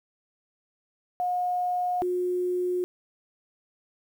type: tone pair in turn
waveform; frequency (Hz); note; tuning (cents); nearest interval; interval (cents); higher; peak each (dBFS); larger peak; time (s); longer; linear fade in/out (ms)
sine; 720 / 360; F#5 / F#4; -47 / -47; octave; 1200; first; -24; neither; 1.2-2.02 / 2.02-2.84; neither; 0
effects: 9-bit